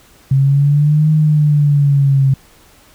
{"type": "exponential two-way sweep", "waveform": "sine", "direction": "up then down", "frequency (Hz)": [134.1, 155.56, 134.1], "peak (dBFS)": -8, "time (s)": [0.31, 2.34], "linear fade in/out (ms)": 5, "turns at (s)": 1.11, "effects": ["pink hiss -47 dBFS RMS until 2.94 s"]}